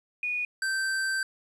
sine / square tone pair in turn, 2461 / 1557.5 Hz, D#7 / G6, -20 / -12 cents, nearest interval minor sixth, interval 792 cents, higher first, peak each -27 dBFS, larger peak neither, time 0.23-0.45 / 0.62-1.23 s, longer second, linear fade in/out 2 ms, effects resampled to 24000 Hz + 10-bit

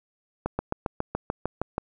slowing click train, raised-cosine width 1 ms, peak -12 dBFS, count 10, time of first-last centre 0.46-1.781 s, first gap 130 ms, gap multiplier 1.03, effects none

